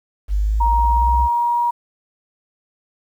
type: linear sweep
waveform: sine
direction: up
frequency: 49.15 to 65.2 Hz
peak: -15 dBFS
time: 0.28-1.29 s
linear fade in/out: 50 ms
type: tone with pitch glide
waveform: sine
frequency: 940 to 952.6 Hz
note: A#5 to A#5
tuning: +14 to +37 cents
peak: -15 dBFS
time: 0.6-1.71 s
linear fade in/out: 10 ms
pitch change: +23 cents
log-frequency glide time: 0.77-1.58 s
effects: 8-bit